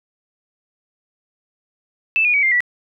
sine tone with pitch steps, 2637 / 2446 / 2269 / 2105 / 1952.8 Hz, E7 / D#7 / C#7 / C7 / B6, 0 / -30 / +40 / +10 / -20 cents, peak -13 dBFS, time 2.16-2.605 s, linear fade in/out 0 ms, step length 89 ms, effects none

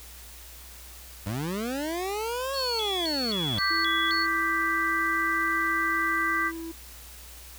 25% pulse linear two-way sweep, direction up then down, 92.5 to 554.4 to 92.5 Hz, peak -25 dBFS, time 1.26-3.59 s, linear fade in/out 5 ms, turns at 2.54 s
sine tone with vibrato, 3854 Hz, B7, 43 cents flat, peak -28 dBFS, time 2.53-4.27 s, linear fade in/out 50 ms, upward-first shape square, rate 1.9 Hz, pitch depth 230 cents each way
sine chord, G major, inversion second, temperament equal, 1174.7 / 1568 / 1975.5 Hz, D6 / G6 / B6, 0 / 0 / 0 cents, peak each -28 dBFS, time 3.57-6.52 s, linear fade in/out 50 ms
triangle tone, 329.6 Hz, E4, in tune, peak -32 dBFS, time 3.7-6.72 s, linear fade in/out 10 ms
effects added 60 Hz sine -47 dBFS peak until 7.58 s + white hiss -47 dBFS RMS until 7.58 s

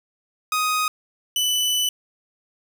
sawtooth tone pair in turn, 1250 / 2986 Hz, D#6 / F#7, +8 / +15 cents, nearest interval octave + minor third, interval 1507 cents, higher second, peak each -16 dBFS, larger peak neither, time 0.52-0.88 / 1.36-1.89 s, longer second, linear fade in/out 2 ms, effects none

